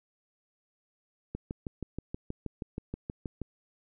click train, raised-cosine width 3 ms, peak -22 dBFS, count 14, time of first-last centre 1.35-3.417 s, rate 6.29 Hz, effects none

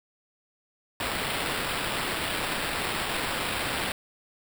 white noise with sample-and-hold, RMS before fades -30 dBFS, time 1-3.92 s, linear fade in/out 2 ms, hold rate 6300 Hz, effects none

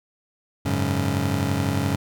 25% pulse chord, F# suspended second, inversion none, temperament just, 92.5 / 104.06 / 138.75 Hz, F#2 / G#2 / C#3, 0 / +4 / +2 cents, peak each -22 / -23 / -22 dBFS, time 0.65-1.96 s, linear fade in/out 10 ms, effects none

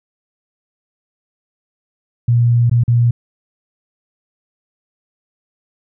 sine tone with dropouts, 119.1 Hz, A#2, 38 cents sharp, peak -9 dBFS, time 2.28-3.11 s, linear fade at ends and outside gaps 5 ms, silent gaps 2.697-2.713 / 2.837-2.879 s, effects none

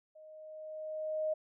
sine tone with level ramp, 622.3 Hz, D#5, in tune, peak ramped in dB -52 to -29 dBFS, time 0.15-1.34 s, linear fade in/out 10 ms, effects none

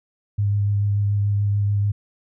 sine tone with vibrato, 101.9 Hz, G#2, 32 cents flat, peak -17 dBFS, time 0.38-1.92 s, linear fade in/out 10 ms, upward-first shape sine, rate 6.9 Hz, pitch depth 14 cents each way, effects none

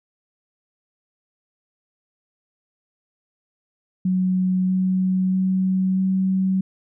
sine tone with pitch steps, 185 / 186.39 / 187.8 / 189.21 Hz, F#3 / F#3 / F#3 / F#3, 0 / +13 / +26 / +39 cents, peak -17 dBFS, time 4.05-6.61 s, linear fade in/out 5 ms, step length 640 ms, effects none

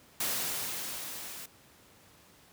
white noise with level ramp, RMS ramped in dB -31 to -44 dBFS, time 0.2-1.46 s, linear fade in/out 5 ms, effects pink hiss -59 dBFS RMS until 2.52 s + high-pass 80 Hz 12 dB/octave

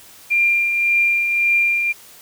sine tone with tremolo, 2389 Hz, D7, 29 cents sharp, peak -12 dBFS, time 0.3-1.93 s, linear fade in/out 20 ms, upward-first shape triangle, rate 1.8 Hz, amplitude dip 45%, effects white hiss -44 dBFS RMS until 2.21 s

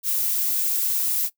violet noise, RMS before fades -23 dBFS, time 0.03-1.3 s, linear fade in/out 50 ms, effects noise-tail reverb RT60 0.1 s tail -19 dB re dry

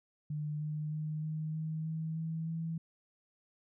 sine tone with pitch steps, 150.3 / 152.13 / 153.99 / 155.87 / 157.77 / 159.7 / 161.65 / 163.62 Hz, D3 / D#3 / D#3 / D#3 / D#3 / D#3 / E3 / E3, +40 / -39 / -18 / +3 / +24 / +45 / -34 / -13 cents, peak -34 dBFS, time 0.3-2.78 s, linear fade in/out 5 ms, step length 310 ms, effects none

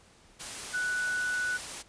sine tone in noise, 1482 Hz, F#6, 2 cents sharp, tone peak -28 dBFS, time 0.73-1.58 s, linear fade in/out 20 ms, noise white, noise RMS -39 dBFS, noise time 0.39-1.83 s, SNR +8 dB, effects pink hiss -59 dBFS RMS until 1.88 s + resampled to 22050 Hz

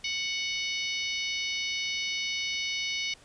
harmonic tone, 740 Hz, F#5, in tune, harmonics 3 / 4 / 5 / 6 / 7 / 8, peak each -33 / -35 / -37 / -39 / -40 / -41 dBFS, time 0.04-3.14 s, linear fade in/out 5 ms, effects pink hiss -56 dBFS RMS until 3.24 s + resampled to 22050 Hz

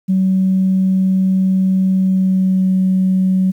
sine tone with pitch glide, 188.8 to 187.5 Hz, F#3 to F#3, +35 to +23 cents, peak -10 dBFS, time 0.08-3.52 s, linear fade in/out 20 ms, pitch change -12 cents, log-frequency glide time 1.92-2.69 s, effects tanh soft clip ceiling -6 dBFS + 8-bit

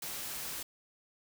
white noise, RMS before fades -40 dBFS, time 0.02-0.63 s, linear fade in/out 5 ms, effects none

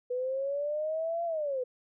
sine linear two-way sweep, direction up then down, 490.5 to 687 to 490.5 Hz, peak -29 dBFS, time 0.1-1.64 s, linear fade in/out 10 ms, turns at 1.25 s, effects none

